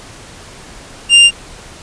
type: tone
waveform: 45% pulse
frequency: 2794 Hz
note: F7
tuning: in tune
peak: -3 dBFS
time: 1.09-1.31 s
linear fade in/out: 50 ms
effects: pink hiss -35 dBFS RMS until 1.82 s + resampled to 22050 Hz